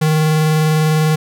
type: tone with vibrato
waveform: square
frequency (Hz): 155.56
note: D#3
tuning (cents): 0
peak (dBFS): -12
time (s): 0.01-1.16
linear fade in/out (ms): 10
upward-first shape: triangle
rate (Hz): 20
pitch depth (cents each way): 29
effects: none